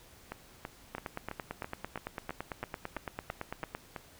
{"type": "two click trains", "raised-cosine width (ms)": 0.5, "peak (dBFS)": [-21, -23], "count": [26, 12], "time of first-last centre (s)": [[0.95, 3.75], [0.32, 3.962]], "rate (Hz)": [8.93, 3.02], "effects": ["pink hiss -57 dBFS RMS until 4.19 s"]}